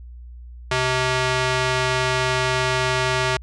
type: tone with band-pass filter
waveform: square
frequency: 128.3 Hz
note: C3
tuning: 34 cents flat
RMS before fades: -21 dBFS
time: 0.71-3.37 s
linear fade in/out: 5 ms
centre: 2200 Hz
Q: 0.5
effects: added 60 Hz sine -36 dBFS peak until 3.42 s + resampled to 22050 Hz